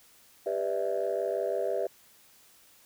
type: chord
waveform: sine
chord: E minor seventh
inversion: first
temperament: just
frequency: 395.6 / 494.4 / 593.3 / 659.3 Hz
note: G4 / B4 / D5 / E5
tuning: +16 / +2 / +18 / 0 cents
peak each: -32 dBFS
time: 0.46-1.87 s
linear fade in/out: 5 ms
effects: tanh soft clip ceiling -20 dBFS + white hiss -59 dBFS RMS until 2.85 s